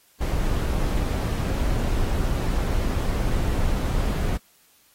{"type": "noise", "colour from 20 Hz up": "brown", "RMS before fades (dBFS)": -23, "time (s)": [0.2, 4.38], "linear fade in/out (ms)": 20, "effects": ["white hiss -59 dBFS RMS until 4.94 s", "AAC 48 kbps"]}